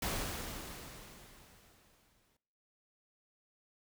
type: noise with exponential decay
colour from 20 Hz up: pink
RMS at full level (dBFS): -35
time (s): 0.02-2.37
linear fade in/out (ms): 5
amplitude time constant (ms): 510
effects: noise-tail reverb RT60 0.8 s tail -20 dB re dry